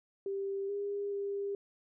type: tone with pitch steps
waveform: sine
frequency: 393.4 / 404.2 / 400.3 Hz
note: G4 / G#4 / G4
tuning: +6 / -47 / +36 cents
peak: -33 dBFS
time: 0.26-1.55 s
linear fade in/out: 2 ms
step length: 430 ms
effects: none